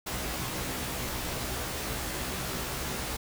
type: noise with comb filter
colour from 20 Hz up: pink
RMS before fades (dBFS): -34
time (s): 0.06-3.17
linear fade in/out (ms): 10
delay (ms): 16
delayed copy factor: +0.9
effects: none